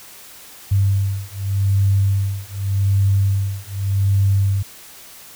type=beating tone pair; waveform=sine; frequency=98 / 98.85 Hz; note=G2 / G2; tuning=0 / +15 cents; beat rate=0.85 Hz; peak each=-18 dBFS; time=0.71-4.63 s; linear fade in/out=10 ms; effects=white hiss -41 dBFS RMS until 5.35 s